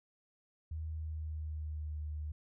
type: tone with pitch glide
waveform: sine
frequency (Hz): 79 to 75.83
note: D#2 to D#2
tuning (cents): +27 to -44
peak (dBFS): -37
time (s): 0.71-2.32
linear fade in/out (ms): 5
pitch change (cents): -71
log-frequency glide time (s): 0.87-1.99
effects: none